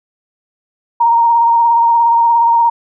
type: tone with vibrato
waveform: sine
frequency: 932.3 Hz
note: A#5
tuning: in tune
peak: -7 dBFS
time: 1-2.7 s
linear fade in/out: 10 ms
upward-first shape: sine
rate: 17 Hz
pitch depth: 23 cents each way
effects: none